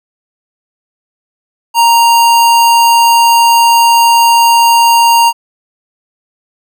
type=tone; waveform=square; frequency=932.3 Hz; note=A#5; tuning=in tune; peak=-5 dBFS; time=1.74-5.33 s; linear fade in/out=50 ms; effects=none